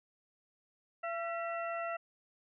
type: harmonic tone with a mistuned harmonic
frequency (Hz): 676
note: E5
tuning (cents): +43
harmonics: 1 / 2 / 3 / 4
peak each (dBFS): -37 / -40 / -45 / -47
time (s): 1.03-1.97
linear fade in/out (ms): 10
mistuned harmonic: 3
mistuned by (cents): -64
effects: none